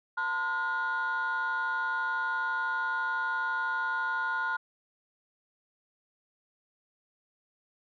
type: tone cluster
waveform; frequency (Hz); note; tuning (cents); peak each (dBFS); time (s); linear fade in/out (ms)
sine; 897 / 1029 / 1434; A5 / C6 / F6; +33 / -29 / +45; -34 / -33 / -28; 0.17-4.57; 10
effects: tanh soft clip ceiling -24 dBFS